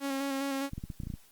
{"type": "tone with vibrato", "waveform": "sawtooth", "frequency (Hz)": 274.1, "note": "C#4", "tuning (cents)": -19, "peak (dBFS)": -27, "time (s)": [0, 0.7], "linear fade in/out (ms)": 50, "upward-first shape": "square", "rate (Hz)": 4.9, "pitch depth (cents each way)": 21}
{"type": "clicks", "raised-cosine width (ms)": 5, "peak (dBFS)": -25, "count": 9, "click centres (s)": [0.734, 0.78, 0.839, 0.902, 1.002, 1.035, 1.071, 1.102, 1.139]}
{"effects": ["white hiss -61 dBFS RMS until 1.31 s", "Opus 48 kbps"]}